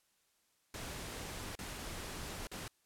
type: noise with dropouts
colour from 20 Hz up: pink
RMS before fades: -44 dBFS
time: 0.74-2.68 s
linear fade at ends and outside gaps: 2 ms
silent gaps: 1.554-1.589 / 2.471-2.515 s
effects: white hiss -75 dBFS RMS until 2.85 s + low-pass 12000 Hz 12 dB/octave